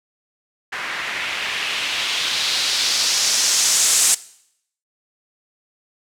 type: noise with low-pass filter sweep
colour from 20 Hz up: blue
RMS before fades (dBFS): -20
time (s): 0.72-4.15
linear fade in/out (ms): 10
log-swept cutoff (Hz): 1800 to 8200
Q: 1.8
effects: noise-tail reverb RT60 0.7 s tail -19 dB re dry